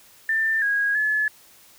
sine tone with pitch steps, 1785 / 1645 / 1716 Hz, A6 / G#6 / A6, +24 / -17 / -44 cents, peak -19 dBFS, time 0.29-1.28 s, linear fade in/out 2 ms, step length 330 ms, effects white hiss -52 dBFS RMS until 1.78 s

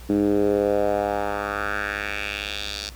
10% pulse tone with band-pass filter sweep, 102.2 Hz, G#2, 27 cents flat, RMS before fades -24 dBFS, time 0.09-2.9 s, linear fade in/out 10 ms, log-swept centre 280 to 4800 Hz, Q 2.6, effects added 60 Hz sine -39 dBFS peak until 2.95 s + pink hiss -47 dBFS RMS until 2.95 s

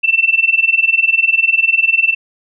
sine tone with tremolo, 2676 Hz, E7, 25 cents sharp, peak -6 dBFS, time 0.03-2.15 s, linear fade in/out 20 ms, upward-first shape sine, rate 20 Hz, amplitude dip 90%, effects none

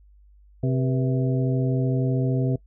harmonic tone with a mistuned harmonic, 130.81 Hz, C3, in tune, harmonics 1 / 2 / 3 / 4 / 5, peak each -21 / -27 / -31 / -33 / -35 dBFS, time 0.63-2.56 s, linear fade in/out 5 ms, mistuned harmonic 4, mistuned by -130 cents, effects noise-tail reverb RT60 0.1 s tail -21 dB re dry + added 50 Hz sine -50 dBFS peak until 2.66 s

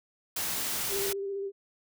white noise, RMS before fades -32 dBFS, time 0.36-1.13 s, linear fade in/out 5 ms
sine tone with vibrato, 395.5 Hz, G4, 15 cents sharp, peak -31 dBFS, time 0.89-1.52 s, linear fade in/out 50 ms, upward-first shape square, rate 15 Hz, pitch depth 19 cents each way
effects none

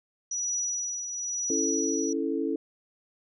sine tone with tremolo, 5860 Hz, F#8, 18 cents flat, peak -26 dBFS, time 0.31-2.13 s, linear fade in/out 5 ms, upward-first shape triangle, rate 0.98 Hz, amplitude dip 55%
sine chord, A major, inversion first, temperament equal, 277.2 / 329.6 / 440 Hz, C#4 / E4 / A4, 0 / 0 / 0 cents, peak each -30 / -30 / -31 dBFS, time 1.5-2.56 s, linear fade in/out 2 ms
effects none

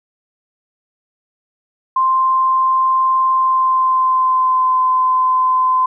sine tone with pitch glide, 1046.5 to 1027.9 Hz, C6 to C6, 0 to -31 cents, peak -11 dBFS, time 1.96-5.86 s, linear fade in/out 5 ms, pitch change -31 cents, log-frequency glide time 3.32-4.77 s, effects none

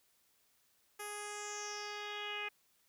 10% pulse tone with low-pass filter sweep, 415.3 Hz, G#4, in tune, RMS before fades -43 dBFS, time 0.99-2.49 s, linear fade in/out 10 ms, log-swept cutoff 12000 to 2500 Hz, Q 4.7, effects white hiss -73 dBFS RMS until 2.88 s

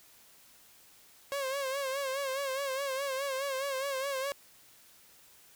sawtooth tone with vibrato, 543 Hz, C#5, 36 cents flat, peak -28 dBFS, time 1.32-4.32 s, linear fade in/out 0 ms, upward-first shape sine, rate 4.8 Hz, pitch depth 72 cents each way, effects white hiss -59 dBFS RMS until 5.55 s

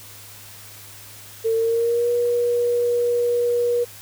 sine tone with pitch glide, 450.8 to 480.4 Hz, A4 to B4, +42 to -48 cents, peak -17 dBFS, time 1.44-3.85 s, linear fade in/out 20 ms, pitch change +110 cents, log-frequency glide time 1.55-2.1 s, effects added 102 Hz sine -48 dBFS peak until 4.01 s + white hiss -42 dBFS RMS until 4.01 s

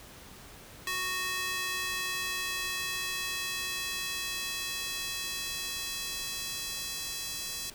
square tone with high-pass filter sweep, 369.9 Hz, F#4, in tune, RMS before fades -35 dBFS, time 0.87-7.7 s, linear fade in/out 2 ms, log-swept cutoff 1700 to 4500 Hz, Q 1, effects pink hiss -50 dBFS RMS until 7.74 s

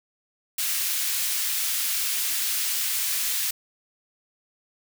white high-pass noise, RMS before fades -26 dBFS, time 0.58-3.51 s, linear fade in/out 5 ms, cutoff 1900 Hz, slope 12 dB/octave, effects none

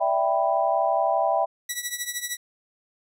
sine chord, E minor seventh, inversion third, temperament equal, 587.3 / 659.3 / 784 / 987.8 Hz, D5 / E5 / G5 / B5, 0 / 0 / 0 / 0 cents, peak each -28 / -23 / -24 / -28 dBFS, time 0-1.46 s, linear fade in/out 20 ms
10% pulse tone with tremolo, 1950 Hz, B6, 23 cents flat, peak -16 dBFS, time 1.69-2.37 s, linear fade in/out 5 ms, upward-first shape triangle, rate 13 Hz, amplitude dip 85%
effects none

